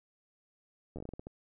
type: slowing click train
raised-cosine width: 2 ms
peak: -29 dBFS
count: 10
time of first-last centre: 0.96-1.269 s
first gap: 11 ms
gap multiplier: 1.27
effects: none